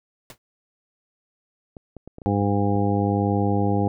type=noise with exponential decay; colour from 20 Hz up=pink; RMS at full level=-36 dBFS; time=0.3-0.38 s; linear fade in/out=1 ms; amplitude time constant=17 ms
type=clicks; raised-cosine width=2 ms; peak=-25 dBFS; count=7; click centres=1.768 / 1.967 / 2.076 / 2.184 / 2.218 / 2.421 / 2.758 s
type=harmonic tone; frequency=101.1 Hz; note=G#2; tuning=46 cents flat; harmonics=1 / 2 / 3 / 4 / 5 / 7 / 8; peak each=-23 / -24 / -26 / -29 / -29 / -32 / -28 dBFS; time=2.26-3.88 s; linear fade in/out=0 ms
effects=none